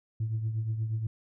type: tone with tremolo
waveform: sine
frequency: 110.7 Hz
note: A2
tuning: 11 cents sharp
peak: -24 dBFS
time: 0.2-1.07 s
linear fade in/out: 5 ms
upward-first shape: triangle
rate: 8.4 Hz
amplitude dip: 65%
effects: tanh soft clip ceiling -24 dBFS